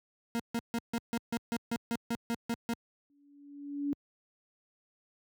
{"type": "tone bursts", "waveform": "40% pulse", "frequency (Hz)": 233.1, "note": "A#3", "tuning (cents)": 0, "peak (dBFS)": -29, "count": 13, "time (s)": [0.35, 2.735], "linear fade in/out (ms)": 0, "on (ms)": 45, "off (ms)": 150}
{"type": "tone with exponential growth", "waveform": "sine", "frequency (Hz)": 285.6, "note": "D4", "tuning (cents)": -48, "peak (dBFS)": -27, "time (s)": [3.1, 3.93], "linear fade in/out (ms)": 0, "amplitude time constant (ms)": 180}
{"effects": ["high-pass 80 Hz 12 dB/octave"]}